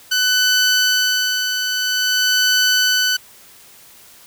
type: tone with tremolo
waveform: 15% pulse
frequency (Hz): 1500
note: F#6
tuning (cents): +23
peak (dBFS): -6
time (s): 0.11-3.17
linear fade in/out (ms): 10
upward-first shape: sine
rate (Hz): 0.5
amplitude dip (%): 50
effects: white hiss -45 dBFS RMS until 4.26 s